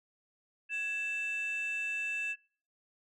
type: tone pair together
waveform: sine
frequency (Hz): 1670 / 2651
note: G#6 / E7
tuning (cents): +9 / +9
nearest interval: minor sixth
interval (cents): 800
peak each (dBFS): -38 / -31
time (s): 0.69-2.36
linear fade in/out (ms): 50
effects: noise-tail reverb RT60 0.5 s tail -26 dB re dry + tanh soft clip ceiling -30 dBFS